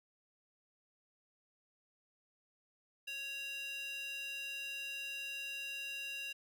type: tone with high-pass filter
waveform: square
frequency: 554.4 Hz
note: C#5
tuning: in tune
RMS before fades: -43 dBFS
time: 3.07-6.33 s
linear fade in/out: 10 ms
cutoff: 2600 Hz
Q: 4.9
effects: none